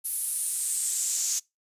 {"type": "noise with high-pass filter sweep", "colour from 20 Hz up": "brown", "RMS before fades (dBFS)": -29, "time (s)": [0.04, 1.4], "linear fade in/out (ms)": 20, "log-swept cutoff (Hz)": [11000, 6500], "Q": 4.6, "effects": ["noise-tail reverb RT60 0.2 s tail -24 dB re dry", "resampled to 32000 Hz"]}